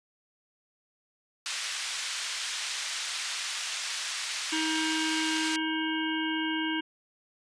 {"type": "band-pass noise", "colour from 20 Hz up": "white", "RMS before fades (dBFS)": -34, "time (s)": [1.46, 5.56], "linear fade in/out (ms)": 0, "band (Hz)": [1500, 5600], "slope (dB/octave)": 12}
{"type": "harmonic tone", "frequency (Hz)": 316.8, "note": "D#4", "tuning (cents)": 31, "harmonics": [1, 3, 5, 7, 9, 10], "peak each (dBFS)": [-30, -37, -35, -39, -36, -40], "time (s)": [4.52, 6.81], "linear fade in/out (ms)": 10}
{"effects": ["resampled to 22050 Hz"]}